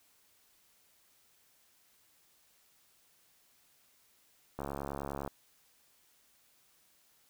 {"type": "click train", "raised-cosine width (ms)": 1, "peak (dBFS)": -24, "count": 49, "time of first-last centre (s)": [4.59, 5.277], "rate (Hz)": 69.9, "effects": ["white hiss -68 dBFS RMS until 7.29 s"]}